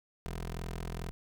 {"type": "tone with notch filter", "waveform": "15% pulse", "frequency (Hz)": 42.3, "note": "E1", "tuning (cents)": 45, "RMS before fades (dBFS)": -39, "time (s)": [0.26, 1.11], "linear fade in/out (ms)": 0, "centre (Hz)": 100, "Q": 1.9, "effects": []}